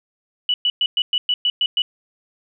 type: tone bursts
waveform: sine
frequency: 2955 Hz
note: F#7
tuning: 3 cents flat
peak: -15 dBFS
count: 9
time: 0.49-1.82 s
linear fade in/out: 2 ms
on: 50 ms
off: 110 ms
effects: none